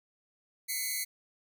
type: tone pair together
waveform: 5% pulse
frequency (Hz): 2033 / 2217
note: B6 / C#7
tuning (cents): +50 / 0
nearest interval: minor second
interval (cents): 150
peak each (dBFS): -25 / -24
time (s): 0.68-1.05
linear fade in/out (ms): 20
effects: none